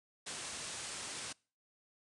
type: low-pass noise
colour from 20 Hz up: white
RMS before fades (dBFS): -44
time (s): 0.26-1.33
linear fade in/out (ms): 10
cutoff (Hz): 9700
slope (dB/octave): 96
effects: noise-tail reverb RT60 0.4 s tail -26 dB re dry + high-pass 60 Hz 12 dB/octave